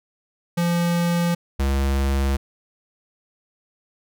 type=tone pair in turn; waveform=square; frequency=172.1 / 68.3 Hz; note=F3 / C#2; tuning=-25 / -25 cents; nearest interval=octave + major third; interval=1600 cents; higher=first; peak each=-19 dBFS; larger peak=neither; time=0.57-1.35 / 1.59-2.37 s; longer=neither; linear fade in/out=10 ms; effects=none